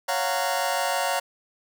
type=chord; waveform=sawtooth; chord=Gb major seventh; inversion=second; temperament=just; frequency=555 / 693.7 / 740 / 925 Hz; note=Db5 / F5 / Gb5 / Bb5; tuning=+2 / -12 / 0 / -14 cents; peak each=-25 dBFS; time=0.08-1.2 s; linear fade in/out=10 ms; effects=none